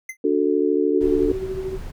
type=tone with exponential decay; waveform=square; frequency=2065 Hz; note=C7; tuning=23 cents flat; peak=-26 dBFS; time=0.09-0.17 s; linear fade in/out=5 ms; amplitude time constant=17 ms
type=chord; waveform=sine; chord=D major; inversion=none; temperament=just; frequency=293.7 / 367.1 / 440.5 Hz; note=D4 / F#4 / A4; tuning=0 / -14 / +2 cents; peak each=-21 dBFS; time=0.24-1.32 s; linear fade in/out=5 ms
type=tone with tremolo; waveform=sine; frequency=378.5 Hz; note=F#4; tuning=39 cents sharp; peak=-23 dBFS; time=0.88-1.79 s; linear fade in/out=50 ms; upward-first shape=sine; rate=13 Hz; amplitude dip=55%
type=noise; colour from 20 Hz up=brown; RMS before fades=-32 dBFS; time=1-1.92 s; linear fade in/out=20 ms
effects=none